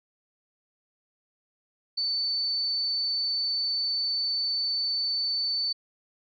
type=tone; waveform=sine; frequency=4515 Hz; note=C#8; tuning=31 cents sharp; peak=-25 dBFS; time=1.97-5.73 s; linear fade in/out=10 ms; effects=none